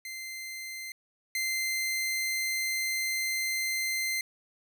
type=tone pair in turn; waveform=sawtooth; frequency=2080 / 2080 Hz; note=C7 / C7; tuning=-11 / -11 cents; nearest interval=unison; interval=0 cents; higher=neither; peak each=-34 / -25 dBFS; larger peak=second; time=0.05-0.92 / 1.35-4.21 s; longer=second; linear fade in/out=2 ms; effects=none